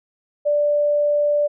sine tone, 587.3 Hz, D5, in tune, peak -15 dBFS, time 0.45-1.48 s, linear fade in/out 20 ms, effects none

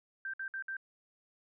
sine tone bursts, 1568 Hz, G6, in tune, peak -36 dBFS, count 4, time 0.25-0.768 s, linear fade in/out 2 ms, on 86 ms, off 58 ms, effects none

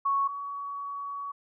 sine tone pair in turn, 1108.7 / 1127.4 Hz, C#6 / C#6, 0 / +29 cents, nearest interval unison, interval 29 cents, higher second, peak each -23 / -33 dBFS, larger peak first, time 0.05-0.28 / 0.28-1.32 s, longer second, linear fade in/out 10 ms, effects none

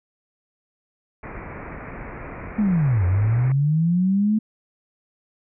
pink low-pass noise, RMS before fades -35 dBFS, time 1.23-3.52 s, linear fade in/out 2 ms, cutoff 2400 Hz, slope 96 dB/octave
sine linear two-way sweep, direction down then up, 220 to 87.31 to 220 Hz, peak -16 dBFS, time 2.58-4.39 s, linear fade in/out 10 ms, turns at 3.05 s
effects none

